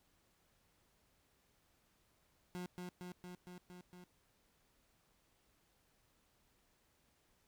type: tone with echo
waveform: 30% pulse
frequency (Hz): 179.3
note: F3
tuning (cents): +46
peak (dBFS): -40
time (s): 2.55-2.66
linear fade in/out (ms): 0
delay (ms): 230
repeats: 6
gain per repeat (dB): -2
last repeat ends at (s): 4.04
effects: pink hiss -75 dBFS RMS until 7.47 s